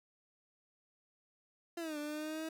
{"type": "exponential two-way sweep", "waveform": "30% pulse", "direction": "down then up", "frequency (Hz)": [346.2, 293.7, 321.7], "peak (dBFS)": -36, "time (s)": [1.77, 2.49], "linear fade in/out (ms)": 5, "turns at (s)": 1.98, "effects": []}